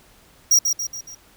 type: tone with echo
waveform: square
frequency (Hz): 5690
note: F8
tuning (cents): +31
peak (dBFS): -12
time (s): 0.51-0.59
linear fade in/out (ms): 5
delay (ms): 140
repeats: 4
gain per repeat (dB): -6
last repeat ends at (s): 1.15
effects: pink hiss -53 dBFS RMS until 1.36 s